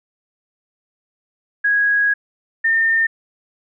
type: tone pair in turn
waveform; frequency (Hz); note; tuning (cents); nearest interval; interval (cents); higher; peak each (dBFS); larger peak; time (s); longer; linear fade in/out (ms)
sine; 1655 / 1812.8; G#6 / A#6; -6 / -49; major second; 157; second; -13; neither; 1.64-2.14 / 2.64-3.07; first; 10
effects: none